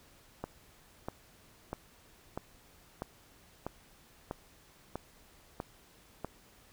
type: click train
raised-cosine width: 1 ms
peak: -22 dBFS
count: 10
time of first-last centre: 0.44-6.246 s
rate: 1.55 Hz
effects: pink hiss -61 dBFS RMS until 6.72 s